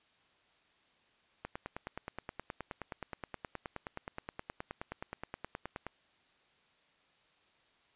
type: click train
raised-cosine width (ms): 0.5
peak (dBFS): -24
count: 43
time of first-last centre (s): 1.45-5.866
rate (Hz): 9.51
effects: white hiss -69 dBFS RMS until 7.95 s + resampled to 8000 Hz

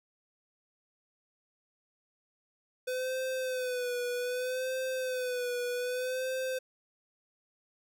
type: tone with vibrato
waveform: square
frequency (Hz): 504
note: B4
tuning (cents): +35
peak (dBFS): -32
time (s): 2.87-6.59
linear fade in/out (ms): 10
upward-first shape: sine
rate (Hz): 0.64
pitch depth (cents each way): 53
effects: none

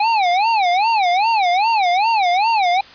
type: tone with vibrato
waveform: square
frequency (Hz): 803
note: G5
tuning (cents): +41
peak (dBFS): -14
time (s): 0-2.81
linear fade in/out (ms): 5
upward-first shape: sine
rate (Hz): 2.5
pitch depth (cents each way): 240
effects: white hiss -41 dBFS RMS until 2.94 s + resampled to 11025 Hz

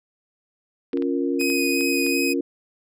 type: chord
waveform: sine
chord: Bb minor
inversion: first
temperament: equal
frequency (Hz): 277.2 / 349.2 / 466.2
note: Db4 / F4 / Bb4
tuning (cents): 0 / 0 / 0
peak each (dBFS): -23 / -25 / -28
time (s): 0.93-2.41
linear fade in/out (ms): 5
type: clicks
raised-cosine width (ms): 0.3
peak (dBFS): -23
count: 7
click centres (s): 0.932 / 0.973 / 1.023 / 1.412 / 1.501 / 1.809 / 2.065
type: tone with vibrato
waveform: sawtooth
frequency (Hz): 2506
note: D#7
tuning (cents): +12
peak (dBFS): -20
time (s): 1.39-2.34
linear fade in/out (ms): 20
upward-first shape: sine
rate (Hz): 2.7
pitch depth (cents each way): 11
effects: none

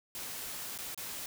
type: noise with dropouts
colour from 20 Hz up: white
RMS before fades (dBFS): -41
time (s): 0.15-1.26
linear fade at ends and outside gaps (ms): 1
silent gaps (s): 0.778-0.787 / 0.946-0.976
effects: none

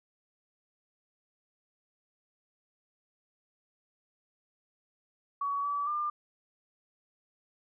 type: tone with pitch steps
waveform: sine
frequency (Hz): 1129 / 1149 / 1198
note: C#6 / D6 / D6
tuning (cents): +31 / -38 / +34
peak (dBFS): -29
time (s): 5.41-6.1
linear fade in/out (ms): 5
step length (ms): 230
effects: none

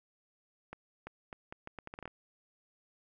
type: accelerating click train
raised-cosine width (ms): 0.5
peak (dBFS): -28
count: 12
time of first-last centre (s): 0.73-2.077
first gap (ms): 340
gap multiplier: 0.76
effects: none

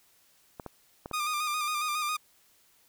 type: clicks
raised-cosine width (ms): 1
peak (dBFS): -24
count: 4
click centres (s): 0.598 / 0.663 / 1.059 / 1.113
type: tone with vibrato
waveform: sawtooth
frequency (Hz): 1214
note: D#6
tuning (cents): -43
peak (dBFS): -25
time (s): 1.13-2.17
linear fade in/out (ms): 10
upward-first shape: square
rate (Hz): 7.3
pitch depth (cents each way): 34
effects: white hiss -64 dBFS RMS until 2.88 s

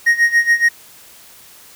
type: tone with tremolo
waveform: triangle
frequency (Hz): 1871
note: A#6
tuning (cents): +6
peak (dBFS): -6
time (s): 0.06-0.69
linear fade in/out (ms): 10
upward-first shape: sine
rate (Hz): 7.1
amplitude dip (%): 85
effects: white hiss -43 dBFS RMS until 1.75 s

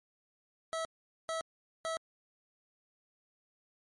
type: tone bursts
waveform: 25% pulse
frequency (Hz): 650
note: E5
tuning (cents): -24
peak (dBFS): -30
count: 3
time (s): 0.73-1.97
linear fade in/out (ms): 0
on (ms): 120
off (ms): 440
effects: MP3 48 kbps

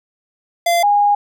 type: tone pair in turn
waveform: square / sine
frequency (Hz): 688 / 819.8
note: F5 / G#5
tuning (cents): -26 / -23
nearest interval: minor third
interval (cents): 303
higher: second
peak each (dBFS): -13 / -10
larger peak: second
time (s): 0.66-0.83 / 0.83-1.15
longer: second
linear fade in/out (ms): 5
effects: none

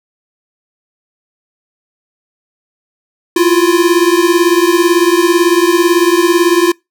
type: beating tone pair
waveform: square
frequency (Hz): 337.4 / 355.4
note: E4 / F4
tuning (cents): +40 / +30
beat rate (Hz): 18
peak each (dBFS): -11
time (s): 3.36-6.72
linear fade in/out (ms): 5
effects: noise-tail reverb RT60 0.2 s tail -25 dB re dry

